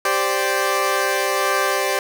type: chord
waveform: 15% pulse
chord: G suspended fourth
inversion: none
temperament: equal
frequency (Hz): 392 / 523.3 / 587.3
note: G4 / C5 / D5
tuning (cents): 0 / 0 / 0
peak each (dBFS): -16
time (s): 0.05-1.99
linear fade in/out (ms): 2
effects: none